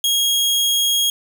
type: tone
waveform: sawtooth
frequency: 3279 Hz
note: G#7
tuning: 23 cents flat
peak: -12 dBFS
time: 0.04-1.1 s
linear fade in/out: 2 ms
effects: none